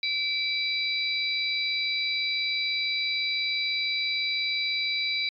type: tone cluster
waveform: sine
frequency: 2315 / 3939 / 4759 Hz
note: D7 / B7 / D8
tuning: -25 / -5 / +22 cents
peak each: -28 / -28 / -34 dBFS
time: 0.03-5.29 s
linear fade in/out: 2 ms
effects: MP3 96 kbps